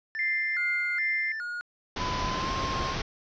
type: tone with vibrato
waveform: triangle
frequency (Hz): 1596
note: G6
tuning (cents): +31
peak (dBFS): -30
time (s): 0.15-1.61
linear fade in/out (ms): 0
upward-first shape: square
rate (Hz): 1.2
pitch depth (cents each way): 180
type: tone with tremolo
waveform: sine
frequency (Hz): 2093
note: C7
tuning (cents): 0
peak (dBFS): -25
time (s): 0.19-1.32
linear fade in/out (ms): 2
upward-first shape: sine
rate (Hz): 2.5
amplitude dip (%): 25
type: low-pass noise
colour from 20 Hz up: pink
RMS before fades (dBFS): -32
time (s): 1.96-3.02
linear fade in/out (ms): 5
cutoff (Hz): 6000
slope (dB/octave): 96
type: tone with pitch glide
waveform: triangle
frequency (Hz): 1005 to 1060.5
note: B5 to C6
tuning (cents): +30 to +23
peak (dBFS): -29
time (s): 1.97-2.96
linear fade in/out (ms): 50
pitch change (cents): +93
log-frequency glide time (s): 2.22-2.5
effects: resampled to 16000 Hz